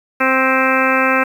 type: harmonic tone with a mistuned harmonic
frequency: 262.1 Hz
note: C4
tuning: 3 cents sharp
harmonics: 1 / 2 / 3 / 4 / 5 / 6 / 7 / 8 / 9 / 10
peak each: -20 / -19 / -24 / -21 / -19 / -19 / -24 / -25 / -23 / -22 dBFS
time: 0.2-1.24 s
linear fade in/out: 10 ms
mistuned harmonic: 7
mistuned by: +37 cents
effects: 7-bit